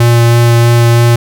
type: tone with vibrato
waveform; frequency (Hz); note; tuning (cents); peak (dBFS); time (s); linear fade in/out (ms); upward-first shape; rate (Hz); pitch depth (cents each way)
square; 118; A#2; +22; -5; 0-1.16; 5; sine; 3.1; 9
effects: none